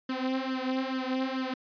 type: tone with flanger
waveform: sawtooth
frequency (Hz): 260.9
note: C4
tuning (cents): -5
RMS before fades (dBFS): -31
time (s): 0.09-1.54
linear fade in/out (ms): 5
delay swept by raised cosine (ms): 0.62 to 4.22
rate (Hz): 2.3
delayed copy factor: +0.8
effects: resampled to 11025 Hz